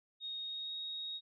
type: tone with pitch glide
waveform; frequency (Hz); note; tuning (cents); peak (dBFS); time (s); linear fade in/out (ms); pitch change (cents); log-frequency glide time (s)
sine; 3729 to 3761; A#7 to A#7; 0 to +15; -39; 0.2-1.21; 50; +15; 0.44-0.73
effects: none